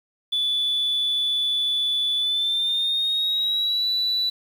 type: tone with pitch glide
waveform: sine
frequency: 3466 to 3958 Hz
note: A7 to B7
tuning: -27 to +3 cents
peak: -19 dBFS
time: 0.32-4.3 s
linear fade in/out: 10 ms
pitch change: +230 cents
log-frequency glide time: 2.17-3.87 s
effects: tanh soft clip ceiling -16 dBFS + 8-bit